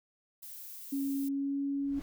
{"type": "noise", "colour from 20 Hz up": "violet", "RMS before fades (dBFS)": -46, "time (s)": [0.42, 1.29], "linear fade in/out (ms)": 10}
{"type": "tone with pitch glide", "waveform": "sine", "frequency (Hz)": [275.4, 279.4], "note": ["C#4", "C#4"], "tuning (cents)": [-11, 14], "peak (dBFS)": -30, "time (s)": [0.92, 2], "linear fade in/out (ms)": 10, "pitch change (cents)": 25, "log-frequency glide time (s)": [1.16, 1.6]}
{"type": "noise with exponential growth", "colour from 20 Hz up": "brown", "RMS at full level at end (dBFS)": -38, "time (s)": [1.74, 2.02], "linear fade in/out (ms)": 0, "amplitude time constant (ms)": 60}
{"effects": []}